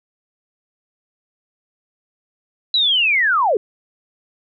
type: linear sweep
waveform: sine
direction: down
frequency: 4003 to 370.9 Hz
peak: -13 dBFS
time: 2.74-3.57 s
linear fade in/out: 2 ms
effects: none